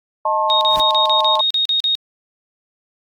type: chord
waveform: sine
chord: A diminished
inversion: second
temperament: equal with one note detuned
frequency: 622.3 / 880 / 1072.8 Hz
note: Eb5 / A5 / C6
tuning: 0 / 0 / +43 cents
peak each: -21 / -18 / -19 dBFS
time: 0.25-1.41 s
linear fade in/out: 5 ms
type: tone bursts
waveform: sine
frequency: 3729 Hz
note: A#7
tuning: in tune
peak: -14 dBFS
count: 10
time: 0.5-1.951 s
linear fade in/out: 0 ms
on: 110 ms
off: 39 ms
type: noise with exponential growth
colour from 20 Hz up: pink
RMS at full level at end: -28 dBFS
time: 0.58-0.8 s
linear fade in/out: 0 ms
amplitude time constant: 46 ms
effects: AAC 64 kbps